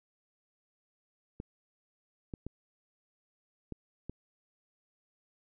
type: clicks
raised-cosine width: 3 ms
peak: -26 dBFS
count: 5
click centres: 1.401 / 2.338 / 2.466 / 3.723 / 4.096 s
effects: none